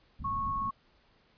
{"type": "low-pass noise", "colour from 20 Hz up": "pink", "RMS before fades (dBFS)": -41, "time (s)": [0.19, 0.7], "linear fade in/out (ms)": 10, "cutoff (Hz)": 250, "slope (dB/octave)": 48}
{"type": "tone", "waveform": "sine", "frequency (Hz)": 1100, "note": "C#6", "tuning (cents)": -14, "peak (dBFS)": -30, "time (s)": [0.24, 0.71], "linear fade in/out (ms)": 10}
{"effects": ["pink hiss -66 dBFS RMS until 1.37 s", "resampled to 11025 Hz"]}